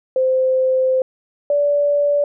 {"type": "tone pair in turn", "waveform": "sine", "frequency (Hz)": [519, 578.5], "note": ["C5", "D5"], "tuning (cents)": [-14, -26], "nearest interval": "major second", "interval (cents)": 188, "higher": "second", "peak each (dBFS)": -13, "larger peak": "neither", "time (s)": [[0.16, 1.02], [1.5, 2.24]], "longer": "first", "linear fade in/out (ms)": 2, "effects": []}